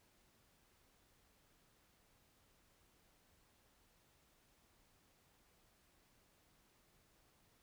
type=silence; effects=pink hiss -73 dBFS RMS until 7.62 s